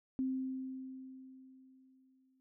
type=tone with exponential decay; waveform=sine; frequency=261.6 Hz; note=C4; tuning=in tune; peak=-31 dBFS; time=0.19-2.4 s; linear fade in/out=0 ms; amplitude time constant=480 ms; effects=none